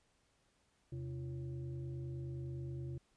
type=tone with frequency modulation; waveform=sine; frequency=130.81 Hz; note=C3; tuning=in tune; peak=-40 dBFS; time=0.92-2.98 s; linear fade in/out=5 ms; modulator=212 Hz; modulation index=0.72; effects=pink hiss -75 dBFS RMS until 3.16 s + resampled to 22050 Hz